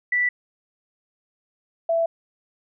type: tone pair in turn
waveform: sine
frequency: 1968 / 664.8 Hz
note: B6 / E5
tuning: -7 / +15 cents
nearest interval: octave + perfect fifth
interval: 1878 cents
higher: first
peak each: -18 dBFS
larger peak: neither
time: 0.12-0.29 / 1.89-2.06 s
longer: neither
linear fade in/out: 5 ms
effects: none